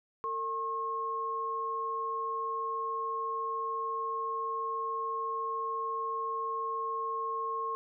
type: tone pair together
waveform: sine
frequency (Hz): 453.5 / 1080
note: A#4 / C#6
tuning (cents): -48 / -45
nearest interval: octave + minor third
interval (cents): 1503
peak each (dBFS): -39 / -32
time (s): 0.24-7.75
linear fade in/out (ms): 0
effects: none

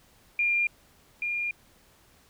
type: tone pair in turn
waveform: sine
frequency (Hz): 2401 / 2411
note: D7 / D7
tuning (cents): +38 / +45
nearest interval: unison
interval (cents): 7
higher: second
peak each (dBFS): -22 / -27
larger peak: first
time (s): 0.39-0.67 / 1.22-1.51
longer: second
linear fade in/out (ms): 2
effects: pink hiss -60 dBFS RMS until 2.29 s

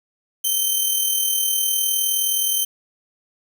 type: tone with amplitude modulation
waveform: 5% pulse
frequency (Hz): 3100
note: G7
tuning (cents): -20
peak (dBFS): -8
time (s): 0.44-2.65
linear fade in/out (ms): 10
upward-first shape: sine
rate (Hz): 39.5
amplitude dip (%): 40
effects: 8-bit

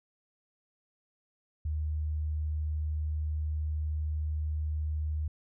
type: tone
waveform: sine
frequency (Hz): 76.6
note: D#2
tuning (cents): -27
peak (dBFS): -29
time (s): 1.65-5.28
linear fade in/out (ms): 5
effects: none

